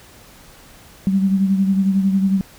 sine beating tone pair, 192.6 / 203.6 Hz, G3 / G#3, -30 / -34 cents, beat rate 11 Hz, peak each -14 / -23 dBFS, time 1.07-2.41 s, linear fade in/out 0 ms, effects pink hiss -45 dBFS RMS until 2.58 s

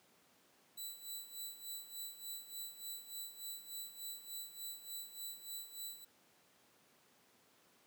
10% pulse tone with tremolo, 3971 Hz, B7, 9 cents sharp, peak -35 dBFS, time 0.77-6.05 s, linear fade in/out 10 ms, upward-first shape sine, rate 3.4 Hz, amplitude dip 75%, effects pink hiss -69 dBFS RMS until 7.86 s + high-pass 200 Hz 12 dB/octave

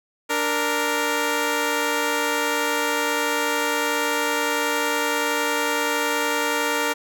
10% pulse tone pair together, 293.7 / 465.9 Hz, D4 / A#4, 0 / -1 cents, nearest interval minor sixth, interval 799 cents, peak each -17 / -14 dBFS, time 0.29-6.94 s, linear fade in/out 20 ms, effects none

